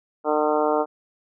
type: harmonic tone with a mistuned harmonic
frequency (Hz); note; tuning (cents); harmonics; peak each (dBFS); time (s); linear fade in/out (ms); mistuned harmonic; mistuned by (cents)
151.4; D#3; -47; 2 / 3 / 4 / 5 / 6 / 7 / 8 / 9; -27 / -23 / -24 / -26 / -28 / -31 / -31 / -34; 0.24-0.86; 50; 8; +23
effects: none